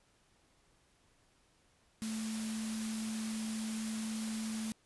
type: tone in noise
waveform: sine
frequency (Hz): 220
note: A3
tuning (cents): 0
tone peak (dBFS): -36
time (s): 2.02-4.72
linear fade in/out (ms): 0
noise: white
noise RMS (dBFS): -44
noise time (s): 2.02-4.72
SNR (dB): +5
effects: pink hiss -70 dBFS RMS until 4.85 s + resampled to 24000 Hz